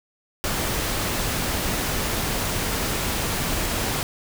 pink noise, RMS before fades -25 dBFS, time 0.44-4.03 s, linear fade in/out 0 ms, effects none

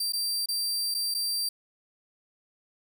sawtooth tone with dropouts, 4700 Hz, D8, 1 cent sharp, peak -24 dBFS, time 0-1.49 s, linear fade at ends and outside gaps 5 ms, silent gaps 0.123-0.133 / 0.459-0.486 / 0.943-0.947 / 1.142-1.147 s, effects none

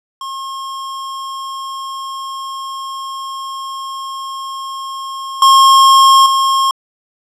square tone with level steps, 1076 Hz, C6, 48 cents sharp, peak -23 / -5 / -11 dBFS, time 0.21-6.71 s, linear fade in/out 2 ms, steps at 5.42 / 6.26 s, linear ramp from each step 2 ms, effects low-pass 9000 Hz 12 dB/octave

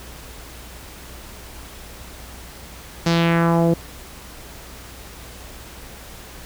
sawtooth tone with low-pass filter sweep, 168 Hz, E3, 33 cents sharp, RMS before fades -17 dBFS, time 3.06-3.74 s, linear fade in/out 5 ms, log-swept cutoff 5800 to 460 Hz, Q 2, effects added 60 Hz sine -42 dBFS peak until 6.45 s + pink hiss -40 dBFS RMS until 6.45 s

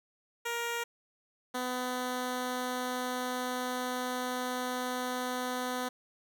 10% pulse tone pair in turn, 470 / 251.1 Hz, A#4 / B3, +14 / +29 cents, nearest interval major seventh, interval 1085 cents, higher first, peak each -24 dBFS, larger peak neither, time 0.45-0.84 / 1.54-5.89 s, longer second, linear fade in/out 10 ms, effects none

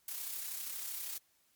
blue noise with amplitude modulation, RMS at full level -39 dBFS, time 0.08-1.18 s, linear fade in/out 2 ms, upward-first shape sine, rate 32.6 Hz, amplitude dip 40%, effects white hiss -72 dBFS RMS until 1.55 s + MP3 96 kbps

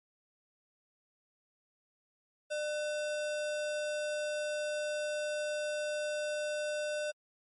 sine tone with sample-and-hold, 600 Hz, D5, 37 cents sharp, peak -32 dBFS, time 2.5-7.12 s, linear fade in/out 20 ms, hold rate 2100 Hz, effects MP3 48 kbps

